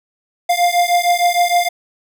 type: beating tone pair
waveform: square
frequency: 698.5 / 705 Hz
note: F5 / F5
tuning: 0 / +16 cents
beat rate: 6.5 Hz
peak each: -16 / -16 dBFS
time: 0.49-1.69 s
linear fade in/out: 10 ms
effects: none